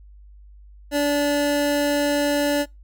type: tone pair together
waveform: square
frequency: 289.3 / 578.6 Hz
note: D4 / D5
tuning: -26 / -26 cents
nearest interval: octave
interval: 1200 cents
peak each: -22 dBFS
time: 0.91-2.66 s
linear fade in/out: 50 ms
effects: noise-tail reverb RT60 0.2 s tail -23 dB re dry + added 50 Hz sine -43 dBFS peak until 2.83 s